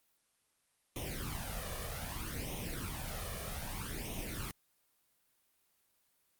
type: noise with flanger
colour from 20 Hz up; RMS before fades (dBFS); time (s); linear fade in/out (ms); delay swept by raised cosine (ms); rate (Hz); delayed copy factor
pink; -40; 0.96-4.51; 0; 0.32 to 1.72; 0.63; +0.8
effects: white hiss -75 dBFS RMS until 6.39 s + Opus 32 kbps